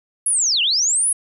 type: linear two-way sweep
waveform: sine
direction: down then up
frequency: 10870 to 2674 to 10870 Hz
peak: -15 dBFS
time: 0.26-1.13 s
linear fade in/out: 5 ms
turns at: 0.62 s
effects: none